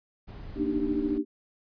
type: noise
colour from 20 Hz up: brown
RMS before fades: -41 dBFS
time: 0.27-1.19 s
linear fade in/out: 20 ms
type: chord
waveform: sine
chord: Eb major seventh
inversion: second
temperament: equal with one note detuned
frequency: 233.1 / 293.7 / 307.6 / 392 Hz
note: Bb3 / D4 / Eb4 / G4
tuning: 0 / 0 / -20 / 0 cents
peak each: -34 / -28 / -31 / -33 dBFS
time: 0.55-1.25 s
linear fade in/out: 50 ms
effects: resampled to 11025 Hz